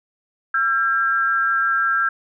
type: tone pair together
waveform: sine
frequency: 1353 / 1607.5 Hz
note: E6 / G6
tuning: +45 / +43 cents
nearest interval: minor third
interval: 298 cents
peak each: -19 dBFS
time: 0.54-2.09 s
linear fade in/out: 5 ms
effects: none